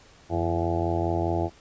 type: harmonic tone with a mistuned harmonic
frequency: 84.8 Hz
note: E2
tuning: 50 cents sharp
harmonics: 1 / 2 / 3 / 4 / 5 / 6 / 7 / 8 / 9 / 10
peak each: -28 / -35 / -39 / -28 / -35 / -39 / -36 / -31 / -34 / -36 dBFS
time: 0.29-1.5 s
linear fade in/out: 50 ms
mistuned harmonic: 1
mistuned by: +120 cents
effects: pink hiss -54 dBFS RMS until 1.6 s + resampled to 16000 Hz